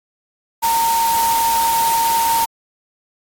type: tone in noise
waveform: sine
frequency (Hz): 917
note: A#5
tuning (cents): -29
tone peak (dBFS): -14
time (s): 0.62-2.46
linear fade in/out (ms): 20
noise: white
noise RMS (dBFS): -23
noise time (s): 0.62-2.46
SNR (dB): +6
effects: AAC 64 kbps